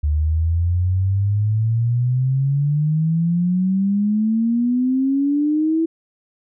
sine exponential sweep, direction up, 73.42 to 329.6 Hz, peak -15 dBFS, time 0.03-5.86 s, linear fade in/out 10 ms, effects none

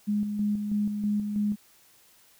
sine tone with tremolo, 207.7 Hz, G#3, in tune, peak -23 dBFS, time 0.07-1.56 s, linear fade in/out 20 ms, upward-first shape square, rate 3.1 Hz, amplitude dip 45%, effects white hiss -59 dBFS RMS until 2.39 s

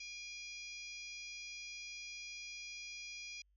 harmonic tone with a mistuned harmonic, 825 Hz, G#5, 12 cents flat, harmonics 3 / 4 / 5 / 6 / 7 / 8, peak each -48 / -58 / -60 / -52 / -54 / -61 dBFS, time 0-3.42 s, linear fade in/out 5 ms, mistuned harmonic 3, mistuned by -48 cents, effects added 50 Hz sine -70 dBFS peak until 3.56 s

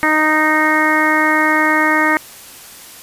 harmonic tone, 309.5 Hz, D#4, 9 cents flat, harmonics 1 / 2 / 3 / 4 / 5 / 6 / 7, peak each -18 / -22 / -19 / -19 / -21 / -16 / -20 dBFS, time 0.03-2.17 s, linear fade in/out 0 ms, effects white hiss -37 dBFS RMS until 3.02 s + resampled to 32000 Hz

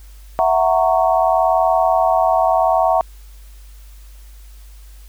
sine chord, F# dominant seventh, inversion third, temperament equal with one note detuned, 659.3 / 740 / 922.7 / 1108.7 Hz, E5 / F#5 / A#5 / C#6, 0 / 0 / -18 / 0 cents, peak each -16 / -16 / -20 / -22 dBFS, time 0.39-3.01 s, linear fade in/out 0 ms, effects added 50 Hz sine -37 dBFS peak until 5.08 s + white hiss -51 dBFS RMS until 5.08 s

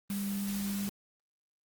sine tone in noise, 199.7 Hz, G3, 32 cents sharp, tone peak -32 dBFS, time 0.1-0.89 s, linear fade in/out 0 ms, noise white, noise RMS -42 dBFS, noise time 0.1-0.89 s, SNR +7 dB, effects Opus 24 kbps

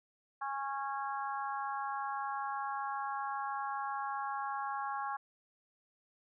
harmonic tone, 274.8 Hz, C#4, 15 cents flat, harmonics 3 / 4 / 5 / 6, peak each -38 / -39 / -44 / -46 dBFS, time 0.41-5.17 s, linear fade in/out 10 ms, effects none

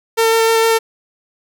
sawtooth tone with vibrato, 451.8 Hz, A4, 46 cents sharp, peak -7 dBFS, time 0.17-0.79 s, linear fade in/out 20 ms, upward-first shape square, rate 6.5 Hz, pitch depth 8 cents each way, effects none

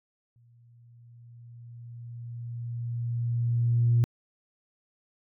sine tone with exponential growth, 118.4 Hz, A#2, 27 cents sharp, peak -17 dBFS, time 0.36-4.04 s, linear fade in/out 0 ms, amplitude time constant 800 ms, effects tanh soft clip ceiling -14 dBFS

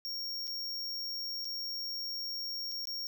square tone with dropouts, 5540 Hz, F8, 15 cents flat, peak -36 dBFS, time 0.05-3.07 s, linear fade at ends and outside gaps 0 ms, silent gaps 0.471-0.477 / 1.446-1.453 / 2.716-2.72 / 2.854-2.872 s, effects none

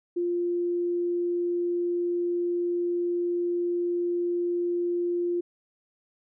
sine tone, 349.2 Hz, F4, in tune, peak -24 dBFS, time 0.16-5.41 s, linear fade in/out 10 ms, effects none

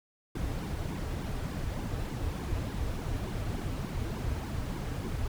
brown noise with flanger, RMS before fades -34 dBFS, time 0.35-5.28 s, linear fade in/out 5 ms, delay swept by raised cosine 1.5 to 5.8 ms, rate 3.4 Hz, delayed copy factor -0.75, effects none

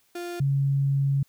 35% pulse / sine tone pair in turn, 349.2 / 138.58 Hz, F4 / C#3, 0 / 0 cents, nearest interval octave + major third, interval 1600 cents, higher first, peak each -30 / -20 dBFS, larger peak second, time 0.15-0.4 / 0.4-1.23 s, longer second, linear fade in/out 5 ms, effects white hiss -65 dBFS RMS until 1.28 s

